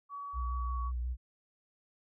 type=tone with pitch glide; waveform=sine; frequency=1134 to 1124.2 Hz; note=C#6 to C#6; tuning=+39 to +24 cents; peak=-39 dBFS; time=0.09-0.92 s; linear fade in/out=50 ms; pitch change=-15 cents; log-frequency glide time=0.65-0.73 s
type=tone with vibrato; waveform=sine; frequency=61.2 Hz; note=B1; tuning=15 cents flat; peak=-32 dBFS; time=0.33-1.17 s; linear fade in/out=50 ms; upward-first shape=square; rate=5.6 Hz; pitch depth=29 cents each way
effects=none